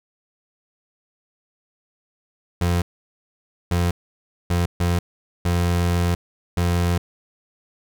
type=tone bursts at uneven times; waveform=30% pulse; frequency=87.31 Hz; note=F2; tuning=in tune; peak=-15 dBFS; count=6; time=2.61-2.82 / 3.71-3.91 / 4.5-4.66 / 4.8-4.99 / 5.45-6.15 / 6.57-6.98 s; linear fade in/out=5 ms; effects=none